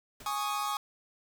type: noise with exponential decay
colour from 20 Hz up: pink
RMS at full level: -45 dBFS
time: 0.2-0.46 s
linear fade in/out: 5 ms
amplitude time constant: 55 ms
type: chord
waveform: 45% pulse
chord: Ab suspended fourth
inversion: none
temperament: equal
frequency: 830.6 / 1108.7 / 1244.5 Hz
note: Ab5 / Db6 / Eb6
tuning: 0 / 0 / 0 cents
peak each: -35 dBFS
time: 0.26-0.77 s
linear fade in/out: 2 ms
effects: none

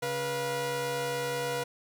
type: tone cluster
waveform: sawtooth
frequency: 138.8 / 486.2 / 696 Hz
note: C#3 / B4 / F5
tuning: +3 / -27 / -6 cents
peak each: -35 / -27 / -35 dBFS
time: 0.02-1.64 s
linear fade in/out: 10 ms
effects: none

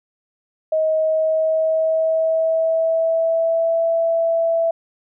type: tone with pitch glide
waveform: sine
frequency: 631 to 662.8 Hz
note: D#5 to E5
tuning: +24 to +9 cents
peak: -15 dBFS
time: 0.72-4.71 s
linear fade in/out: 5 ms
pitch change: +85 cents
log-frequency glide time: 0.95-3.84 s
effects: none

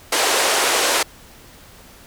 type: band-pass noise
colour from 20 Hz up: pink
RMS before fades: -18 dBFS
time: 0.12-1.03 s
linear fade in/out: 5 ms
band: 410 to 11000 Hz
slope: 24 dB/octave
effects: pink hiss -45 dBFS RMS until 2.06 s

